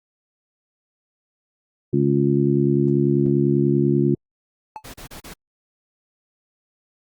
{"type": "harmonic tone", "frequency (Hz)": 70.2, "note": "C#2", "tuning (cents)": 22, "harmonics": [2, 3, 4, 5], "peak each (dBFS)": [-20, -22, -22, -20], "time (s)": [1.93, 4.15], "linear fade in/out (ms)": 5}
{"type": "tone with exponential decay", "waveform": "triangle", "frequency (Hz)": 867, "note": "A5", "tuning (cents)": -26, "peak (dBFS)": -24, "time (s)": [4.76, 4.83], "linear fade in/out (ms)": 0, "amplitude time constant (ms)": 15}
{"type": "noise bursts", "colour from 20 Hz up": "pink", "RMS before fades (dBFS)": -38, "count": 4, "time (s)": [4.84, 5.339], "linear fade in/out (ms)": 10, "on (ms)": 100, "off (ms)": 33}
{"effects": ["Opus 48 kbps"]}